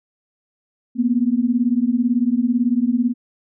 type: beating tone pair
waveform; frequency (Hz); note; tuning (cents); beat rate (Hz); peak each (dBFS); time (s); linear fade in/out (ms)
sine; 233.1 / 251.1; A#3 / B3; 0 / +29; 18; -18; 0.95-3.14; 50
effects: none